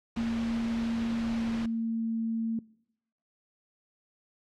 pink noise, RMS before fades -40 dBFS, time 0.16-1.66 s, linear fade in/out 5 ms
sine tone with pitch glide, 230 to 226.2 Hz, A#3 to A3, -23 to +48 cents, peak -27 dBFS, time 0.17-2.59 s, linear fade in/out 2 ms, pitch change -29 cents, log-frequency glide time 1.13-2.14 s
effects noise-tail reverb RT60 0.8 s tail -23 dB re dry + low-pass 4000 Hz 12 dB/octave

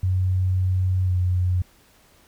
sine tone with pitch glide, 92.7 to 90.53 Hz, F#2 to F#2, +4 to -37 cents, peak -18 dBFS, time 0.03-1.62 s, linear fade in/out 5 ms, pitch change -41 cents, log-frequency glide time 1.05-1.12 s, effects pink hiss -56 dBFS RMS until 2.27 s

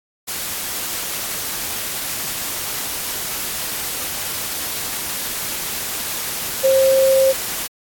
sine tone in noise, 533 Hz, C5, 32 cents sharp, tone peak -11 dBFS, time 6.63-7.33 s, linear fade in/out 20 ms, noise white, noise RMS -25 dBFS, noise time 0.27-7.68 s, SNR +11 dB, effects AAC 64 kbps

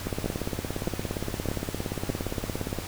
two click trains, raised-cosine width 2 ms, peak -13 / -16 dBFS, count 4 / 48, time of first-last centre 0.26-2.1 / 0.07-2.787 s, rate 1.63 / 17.3 Hz, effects added 95 Hz sine -40 dBFS peak until 2.87 s + pink hiss -38 dBFS RMS until 2.87 s

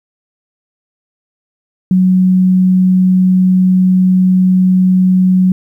sine tone, 185 Hz, F#3, in tune, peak -6 dBFS, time 1.91-5.52 s, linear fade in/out 2 ms, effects 8-bit

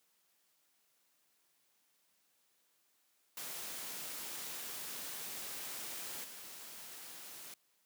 white noise with level steps, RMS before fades -44 / -50 dBFS, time 3.37-7.54 s, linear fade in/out 2 ms, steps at 6.24 s, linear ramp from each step 5 ms, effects white hiss -75 dBFS RMS until 7.85 s + high-pass 150 Hz 12 dB/octave

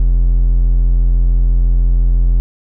triangle tone, 43 Hz, F1, 26 cents flat, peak -6 dBFS, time 0-2.4 s, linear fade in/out 0 ms, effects none

